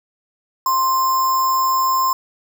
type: tone with sample-and-hold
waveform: sine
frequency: 1046.5 Hz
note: C6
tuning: in tune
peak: -14 dBFS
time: 0.66-2.13 s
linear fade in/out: 2 ms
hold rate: 6300 Hz
effects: none